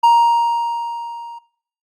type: tone with level ramp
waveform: triangle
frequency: 937 Hz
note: A#5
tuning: 9 cents sharp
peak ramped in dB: -5 to -30 dBFS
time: 0.03-1.39 s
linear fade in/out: 10 ms
effects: noise-tail reverb RT60 0.6 s tail -20 dB re dry + Opus 48 kbps